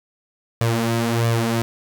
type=tone with flanger; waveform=sawtooth; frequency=115.8 Hz; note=A#2; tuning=11 cents flat; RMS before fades=-20 dBFS; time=0.61-1.62 s; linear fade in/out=0 ms; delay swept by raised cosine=1.7 to 5.6 ms; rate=1.5 Hz; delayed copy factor=+0.65; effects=none